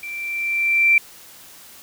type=tone with level ramp; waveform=sine; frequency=2349 Hz; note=D7; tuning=in tune; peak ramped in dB=-29 to -10 dBFS; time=0.03-0.98 s; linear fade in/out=2 ms; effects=white hiss -44 dBFS RMS until 1.82 s